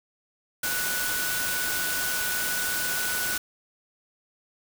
sine tone in noise, 1480 Hz, F#6, in tune, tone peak -30 dBFS, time 0.63-3.38 s, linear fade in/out 5 ms, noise white, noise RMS -29 dBFS, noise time 0.63-3.38 s, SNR -4 dB, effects none

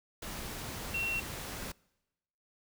sine tone in noise, 2727 Hz, F7, 42 cents flat, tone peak -31 dBFS, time 0.94-1.2 s, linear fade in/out 5 ms, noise pink, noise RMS -41 dBFS, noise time 0.22-1.72 s, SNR +7 dB, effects noise-tail reverb RT60 1.0 s tail -25 dB re dry

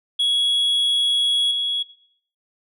sine tone with level steps, 3343 Hz, G#7, 11 cents sharp, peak -14 / -20 dBFS, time 0.19-1.83 s, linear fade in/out 10 ms, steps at 1.51 s, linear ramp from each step 2 ms, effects noise-tail reverb RT60 0.6 s tail -17 dB re dry + tanh soft clip ceiling -16 dBFS

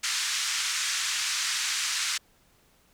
white band-pass noise, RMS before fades -29 dBFS, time 0.03-2.18 s, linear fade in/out 10 ms, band 1300 to 7400 Hz, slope 24 dB/octave, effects pink hiss -63 dBFS RMS until 2.93 s

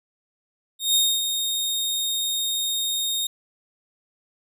sawtooth tone with ADSR envelope, 3703 Hz, A#7, 12 cents flat, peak -13 dBFS, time 0.79-3.27 s, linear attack 160 ms, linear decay 260 ms, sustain -7 dB, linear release 5 ms, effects none

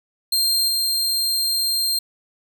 sawtooth tone with level steps, 4186 Hz, C8, in tune, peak -14 / -16 dBFS, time 0.32-1.99 s, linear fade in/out 5 ms, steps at 0.68 s, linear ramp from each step 5 ms, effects none

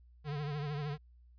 square tone with vibrato, 146.8 Hz, D3, in tune, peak -36 dBFS, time 0.24-0.98 s, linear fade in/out 50 ms, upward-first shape triangle, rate 13 Hz, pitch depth 84 cents each way, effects added 60 Hz sine -57 dBFS peak until 1.38 s + resampled to 11025 Hz

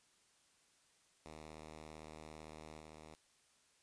5% pulse tone with level steps, 77.78 Hz, D#2, in tune, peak -40 / -43 dBFS, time 1.26-3.15 s, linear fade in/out 0 ms, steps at 2.79 s, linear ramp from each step 5 ms, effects white hiss -72 dBFS RMS until 3.82 s + resampled to 22050 Hz

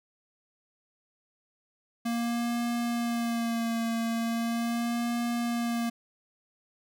square tone with vibrato, 233.1 Hz, A#3, in tune, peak -28 dBFS, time 2.05-5.9 s, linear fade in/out 10 ms, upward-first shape sine, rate 0.39 Hz, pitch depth 30 cents each way, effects none

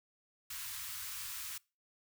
white band-stop noise, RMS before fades -43 dBFS, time 0.5-1.58 s, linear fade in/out 5 ms, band 120 to 1000 Hz, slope 48 dB/octave, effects noise-tail reverb RT60 0.3 s tail -24 dB re dry

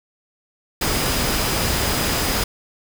sine tone in noise, 4964 Hz, D#8, 5 cents flat, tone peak -31 dBFS, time 0.81-2.44 s, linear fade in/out 5 ms, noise pink, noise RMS -21 dBFS, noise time 0.81-2.44 s, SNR -13 dB, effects none

